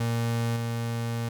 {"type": "tone with level steps", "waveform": "35% pulse", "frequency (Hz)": 116.54, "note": "A#2", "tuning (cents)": 0, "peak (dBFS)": [-23, -26], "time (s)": [0, 1.29], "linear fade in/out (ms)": 5, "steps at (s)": 0.56, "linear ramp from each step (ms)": 5, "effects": []}